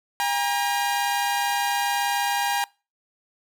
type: tone pair together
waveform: sawtooth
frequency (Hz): 807.9 / 947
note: G#5 / A#5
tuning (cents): -48 / +27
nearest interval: minor third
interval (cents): 275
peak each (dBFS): -20 / -22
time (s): 0.2-2.64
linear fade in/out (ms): 0
effects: noise-tail reverb RT60 0.3 s tail -24 dB re dry